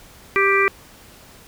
harmonic tone, 393.3 Hz, G4, 6 cents sharp, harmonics 1 / 3 / 4 / 5 / 6, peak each -19 / -20 / -25 / -20 / -20 dBFS, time 0.36-0.68 s, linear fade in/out 0 ms, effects pink hiss -46 dBFS RMS until 1.47 s

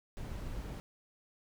brown noise, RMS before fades -41 dBFS, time 0.17-0.8 s, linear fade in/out 0 ms, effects none

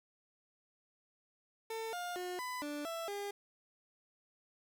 30% pulse tone with pitch steps, 448.1 / 708 / 360.5 / 1001 / 293.4 / 664 / 404.7 Hz, A4 / F5 / F#4 / B5 / D4 / E5 / G#4, +32 / +23 / -45 / +23 / -2 / +12 / -45 cents, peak -36 dBFS, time 1.7-3.31 s, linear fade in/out 5 ms, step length 230 ms, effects 11-bit

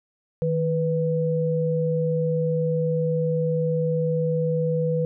sine tone pair together, 157.92 / 493.9 Hz, D#3 / B4, +26 / 0 cents, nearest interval octave + minor sixth, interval 1974 cents, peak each -23 dBFS, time 0.42-5.05 s, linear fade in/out 0 ms, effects none

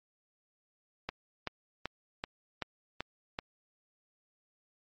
click train, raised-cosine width 0.3 ms, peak -18 dBFS, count 7, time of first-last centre 1.09-3.389 s, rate 2.61 Hz, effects MP3 32 kbps

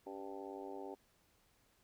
harmonic tone with a mistuned harmonic, 97.9 Hz, G2, 2 cents flat, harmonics 3 / 4 / 5 / 6 / 7 / 8 / 9, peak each -51 / -48 / -53 / -54 / -58 / -53 / -55 dBFS, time 0.06-0.95 s, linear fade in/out 10 ms, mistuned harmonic 3, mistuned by -62 cents, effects pink hiss -73 dBFS RMS until 1.83 s

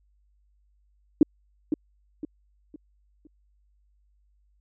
sine tone with echo, 302.8 Hz, D#4, 47 cents flat, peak -11 dBFS, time 1.21-1.23 s, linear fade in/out 2 ms, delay 510 ms, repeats 4, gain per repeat -9 dB, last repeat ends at 3.27 s, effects added 50 Hz sine -62 dBFS peak until 4.6 s

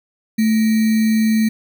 sine tone with sample-and-hold, 220 Hz, A3, in tune, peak -12 dBFS, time 0.38-1.49 s, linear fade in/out 10 ms, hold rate 2100 Hz, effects none

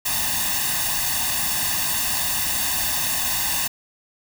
white noise with comb filter, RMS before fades -23 dBFS, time 0.05-3.68 s, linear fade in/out 10 ms, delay 1.1 ms, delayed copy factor +0.9, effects none

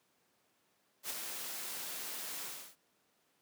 white noise with ADSR envelope, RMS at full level -37 dBFS, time 1.03-2.76 s, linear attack 73 ms, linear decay 9 ms, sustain -5 dB, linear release 330 ms, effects pink hiss -74 dBFS RMS until 3.41 s + high-pass 200 Hz 12 dB/octave

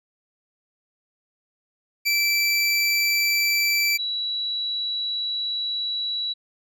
25% pulse / sine tone pair in turn, 2330 / 3919 Hz, D7 / B7, -14 / -14 cents, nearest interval major sixth, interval 900 cents, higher second, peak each -15 / -24 dBFS, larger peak first, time 2.05-3.98 / 3.98-6.34 s, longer second, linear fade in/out 20 ms, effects none

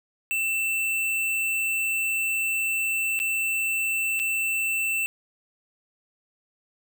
square tone with dropouts, 2672 Hz, E7, 23 cents sharp, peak -24 dBFS, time 0.31-5.06 s, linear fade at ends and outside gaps 0 ms, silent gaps 3.191-3.2 / 4.193-4.198 s, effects none

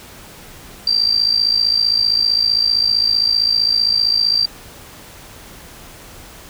sine tone with amplitude modulation, 4699 Hz, D8, in tune, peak -9 dBFS, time 0.87-4.46 s, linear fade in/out 5 ms, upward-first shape sine, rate 55.4 Hz, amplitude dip 80%, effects pink hiss -39 dBFS RMS until 6.49 s

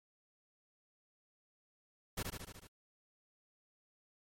pink noise with echo, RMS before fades -38 dBFS, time 2.17-2.23 s, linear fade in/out 10 ms, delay 74 ms, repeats 6, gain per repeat -3 dB, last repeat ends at 2.674 s, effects MP3 64 kbps

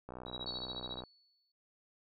click train, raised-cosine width 1 ms, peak -31 dBFS, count 60, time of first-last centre 0.09-1.037 s, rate 62.3 Hz
sine tone with tremolo, 3867 Hz, B7, 37 cents flat, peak -38 dBFS, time 0.26-1.03 s, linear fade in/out 50 ms, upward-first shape sine, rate 14 Hz, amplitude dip 100%
sine tone with exponential decay, 4435 Hz, C#8, in tune, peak -39 dBFS, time 0.46-1.52 s, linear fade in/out 5 ms, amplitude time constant 230 ms
effects none

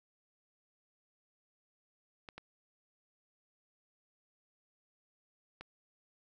clicks, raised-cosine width 0.3 ms, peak -30 dBFS, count 3, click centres 2.288 / 2.38 / 5.61 s, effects none

